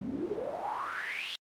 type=noise with band-pass filter sweep; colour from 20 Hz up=pink; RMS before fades=-36 dBFS; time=0.01-1.36 s; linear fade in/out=5 ms; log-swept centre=210 to 3500 Hz; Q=7.7; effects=Opus 48 kbps